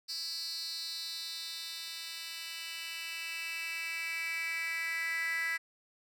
10% pulse tone with high-pass filter sweep, 329.6 Hz, E4, in tune, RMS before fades -38 dBFS, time 0.08-5.58 s, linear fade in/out 20 ms, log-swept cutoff 4600 to 1900 Hz, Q 6.2, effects none

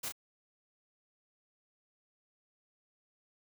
white noise with echo, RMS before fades -38 dBFS, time 0.03-0.09 s, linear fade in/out 10 ms, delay 33 ms, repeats 1, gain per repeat -4 dB, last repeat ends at 0.123 s, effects none

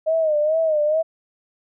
sine tone with vibrato, 622.3 Hz, D#5, in tune, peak -16 dBFS, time 0.06-1.03 s, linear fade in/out 20 ms, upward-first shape sine, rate 2.3 Hz, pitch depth 83 cents each way, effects none

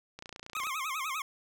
click train, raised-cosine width 0.2 ms, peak -26 dBFS, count 15, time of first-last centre 0.19-0.669 s, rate 29.2 Hz
25% pulse tone with vibrato, 1163 Hz, D6, 17 cents flat, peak -29 dBFS, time 0.55-1.22 s, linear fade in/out 2 ms, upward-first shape sine, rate 10 Hz, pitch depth 190 cents each way
effects none

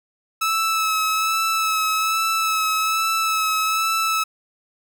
sawtooth tone with vibrato, 1303 Hz, E6, 20 cents flat, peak -15 dBFS, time 0.41-4.24 s, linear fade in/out 10 ms, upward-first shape sine, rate 1.2 Hz, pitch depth 22 cents each way, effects none

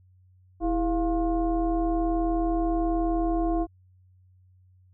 sine tone with frequency modulation, 329.6 Hz, E4, in tune, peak -22 dBFS, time 0.6-3.67 s, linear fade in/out 50 ms, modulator 369 Hz, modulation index 1, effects added 92 Hz sine -55 dBFS peak until 4.93 s

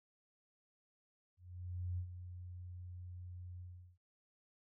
sine tone with ADSR envelope, 89.5 Hz, F2, 43 cents sharp, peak -36 dBFS, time 1.37-3.98 s, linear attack 610 ms, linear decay 83 ms, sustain -10 dB, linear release 380 ms, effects none

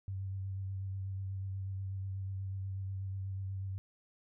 sine tone with vibrato, 96.3 Hz, G2, 30 cents flat, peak -36 dBFS, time 0.08-3.78 s, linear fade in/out 0 ms, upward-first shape sine, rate 8.2 Hz, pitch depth 21 cents each way, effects none

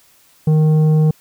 sine tone with tanh clipping, 155.2 Hz, D#3, 4 cents flat, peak -11 dBFS, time 0.47-1.11 s, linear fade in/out 5 ms, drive 8 dB, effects white hiss -52 dBFS RMS until 1.2 s

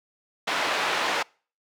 pink band-pass noise, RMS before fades -26 dBFS, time 0.47-1.23 s, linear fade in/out 10 ms, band 620 to 3500 Hz, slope 12 dB/octave, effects noise-tail reverb RT60 0.4 s tail -26 dB re dry

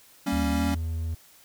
square chord, G diminished, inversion none, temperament equal, 196 / 233.1 / 277.2 Hz, G3 / Bb3 / Db4, 0 / 0 / 0 cents, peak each -31 / -31 / -28 dBFS, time 0.26-0.75 s, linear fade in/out 10 ms
triangle tone with pitch glide, 75.6 to 81.5 Hz, D#2 to E2, -49 to -19 cents, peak -25 dBFS, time 0.32-1.15 s, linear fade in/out 10 ms, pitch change +130 cents, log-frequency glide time 0.53-0.75 s
effects white hiss -55 dBFS RMS until 1.44 s

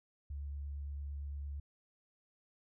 sine tone with vibrato, 71.2 Hz, C#2, 47 cents sharp, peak -39 dBFS, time 0.3-1.6 s, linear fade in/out 5 ms, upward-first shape sine, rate 8.8 Hz, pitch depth 12 cents each way, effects none

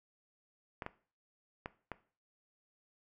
clicks, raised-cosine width 0.5 ms, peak -24 dBFS, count 4, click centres 0.822 / 0.864 / 1.659 / 1.917 s, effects noise-tail reverb RT60 0.4 s tail -17 dB re dry

